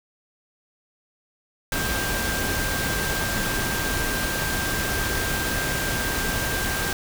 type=tone in noise; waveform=sine; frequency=1584 Hz; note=G6; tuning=18 cents sharp; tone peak=-29 dBFS; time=1.72-6.93 s; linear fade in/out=2 ms; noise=pink; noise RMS=-26 dBFS; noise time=1.72-6.93 s; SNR=-6 dB; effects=none